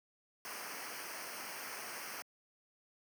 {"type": "noise with comb filter", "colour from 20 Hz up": "pink", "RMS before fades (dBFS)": -45, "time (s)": [0.45, 2.22], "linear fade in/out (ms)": 0, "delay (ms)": 0.27, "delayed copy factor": -0.8, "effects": ["high-pass 200 Hz 12 dB/octave"]}